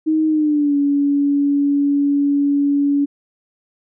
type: tone with pitch glide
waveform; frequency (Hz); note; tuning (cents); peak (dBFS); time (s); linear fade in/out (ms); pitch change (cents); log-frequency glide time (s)
sine; 313.5 to 284.2; D#4 to C#4; +13 to +43; -13; 0.06-3.06; 20; -170; 0.27-0.76
effects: none